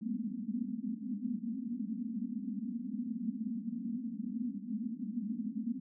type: band-pass noise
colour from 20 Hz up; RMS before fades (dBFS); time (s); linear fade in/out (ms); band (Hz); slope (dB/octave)
pink; -38; 0.01-5.8; 10; 200 to 260; 96
effects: none